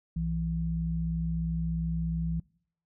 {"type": "tone pair together", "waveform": "sine", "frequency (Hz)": [61.77, 164.81], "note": ["B1", "E3"], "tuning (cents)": [1, 0], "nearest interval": "octave + perfect fourth", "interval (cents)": 1699, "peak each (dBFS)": [-33, -29], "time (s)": [0.16, 2.4], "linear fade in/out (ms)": 5, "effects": ["noise-tail reverb RT60 0.6 s tail -24 dB re dry"]}